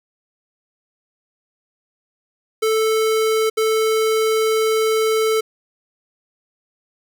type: tone bursts at uneven times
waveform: square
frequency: 440 Hz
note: A4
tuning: in tune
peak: -16 dBFS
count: 2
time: 2.62-3.5 / 3.57-5.41 s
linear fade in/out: 10 ms
effects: 9-bit